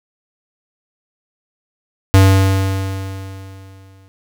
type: tone with exponential decay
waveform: square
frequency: 96.2 Hz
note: G2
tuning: 32 cents flat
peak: -5 dBFS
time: 2.14-4.08 s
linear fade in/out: 0 ms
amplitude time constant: 420 ms
effects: none